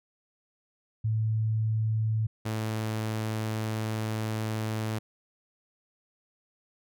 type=tone pair in turn; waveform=sine / sawtooth; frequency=110 / 109.56 Hz; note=A2 / A2; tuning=0 / -7 cents; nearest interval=unison; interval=7 cents; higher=first; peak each=-24 / -25 dBFS; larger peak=first; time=1.04-2.27 / 2.45-4.99 s; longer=second; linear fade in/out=10 ms; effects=none